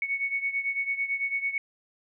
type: beating tone pair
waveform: sine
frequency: 2217 / 2226 Hz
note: C#7 / C#7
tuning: 0 / +7 cents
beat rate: 9 Hz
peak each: -28 / -32 dBFS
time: 0.02-1.58 s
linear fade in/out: 2 ms
effects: none